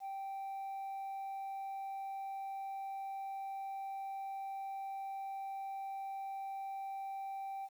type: tone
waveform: sine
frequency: 781 Hz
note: G5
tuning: 7 cents flat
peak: -37 dBFS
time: 0-7.69 s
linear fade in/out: 50 ms
effects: tanh soft clip ceiling -39 dBFS + 11-bit